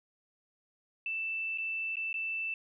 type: tone with dropouts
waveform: sine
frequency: 2654 Hz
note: E7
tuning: 11 cents sharp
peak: -32 dBFS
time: 1.06-2.54 s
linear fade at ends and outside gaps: 2 ms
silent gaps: 1.576-1.583 / 1.957-1.968 / 2.129-2.141 s
effects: none